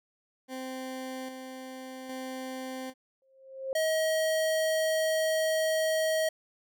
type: tone with tremolo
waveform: 20% pulse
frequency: 260 Hz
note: C4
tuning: 11 cents flat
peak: -31 dBFS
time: 0.48-2.94 s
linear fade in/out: 50 ms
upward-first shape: square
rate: 0.62 Hz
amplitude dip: 40%
type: tone with exponential growth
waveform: sine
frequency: 532 Hz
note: C5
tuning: 29 cents sharp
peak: -28 dBFS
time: 3.22-3.73 s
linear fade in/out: 1 ms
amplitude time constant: 110 ms
type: tone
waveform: square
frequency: 635 Hz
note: D#5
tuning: 35 cents sharp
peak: -26 dBFS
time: 3.75-6.29 s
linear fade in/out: 5 ms
effects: none